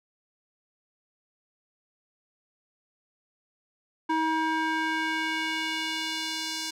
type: tone with band-pass filter sweep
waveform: square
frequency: 318.7 Hz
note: D#4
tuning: 42 cents sharp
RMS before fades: -29 dBFS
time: 4.09-6.71 s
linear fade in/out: 10 ms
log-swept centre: 960 to 5300 Hz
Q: 1.3
effects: none